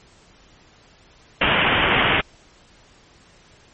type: low-pass noise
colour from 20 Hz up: white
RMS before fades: -18 dBFS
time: 1.41-2.21 s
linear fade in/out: 5 ms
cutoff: 3200 Hz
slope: 96 dB/octave
effects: pink hiss -52 dBFS RMS until 3.73 s + MP3 32 kbps